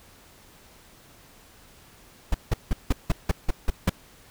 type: noise bursts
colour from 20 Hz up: brown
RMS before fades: -19 dBFS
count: 9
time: 2.32-3.896 s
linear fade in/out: 5 ms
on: 24 ms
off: 170 ms
effects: pink hiss -53 dBFS RMS until 4.3 s